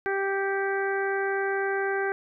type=harmonic tone with a mistuned harmonic; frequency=392 Hz; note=G4; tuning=in tune; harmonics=1 / 2 / 3 / 4 / 5 / 6; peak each=-27 / -32 / -39 / -30 / -37 / -45 dBFS; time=0.06-2.12 s; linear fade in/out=0 ms; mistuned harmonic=6; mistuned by=-47 cents; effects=none